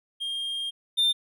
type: tone pair in turn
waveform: triangle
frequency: 3216 / 3603 Hz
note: G7 / A7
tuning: +44 / +40 cents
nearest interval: major second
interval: 196 cents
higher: second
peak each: -27 / -18 dBFS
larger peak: second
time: 0.2-0.71 / 0.97-1.13 s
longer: first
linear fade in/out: 20 ms
effects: none